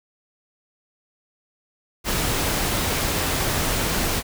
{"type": "noise", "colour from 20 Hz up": "pink", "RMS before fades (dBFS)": -23, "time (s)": [2.04, 4.23], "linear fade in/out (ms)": 50, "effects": []}